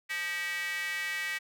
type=tone with high-pass filter; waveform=square; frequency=174.61 Hz; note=F3; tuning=in tune; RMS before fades=-34 dBFS; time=0.09-1.39 s; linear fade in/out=20 ms; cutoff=2000 Hz; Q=5.4; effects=none